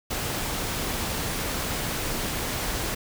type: noise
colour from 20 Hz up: pink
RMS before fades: -29 dBFS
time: 0.1-2.95 s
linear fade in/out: 10 ms
effects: none